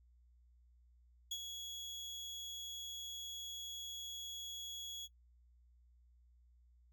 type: tone with ADSR envelope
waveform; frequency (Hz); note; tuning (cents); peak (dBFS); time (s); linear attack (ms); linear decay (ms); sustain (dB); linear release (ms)
30% pulse; 3347; G#7; +13; -35; 1.31-5.08; 7; 55; -7; 37
effects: noise-tail reverb RT60 0.1 s tail -18 dB re dry + added 60 Hz sine -64 dBFS peak until 6.92 s